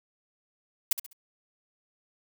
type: noise with echo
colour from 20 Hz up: blue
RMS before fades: -22 dBFS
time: 0.91-0.93 s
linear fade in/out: 5 ms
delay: 67 ms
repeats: 3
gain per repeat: -10 dB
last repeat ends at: 1.131 s
effects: none